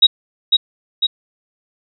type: tone with echo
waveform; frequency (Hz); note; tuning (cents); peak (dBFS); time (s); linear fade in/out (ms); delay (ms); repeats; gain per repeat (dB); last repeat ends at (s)
sine; 3810; A#7; +37; -4; 0.02-0.07; 10; 500; 2; -4; 1.07
effects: none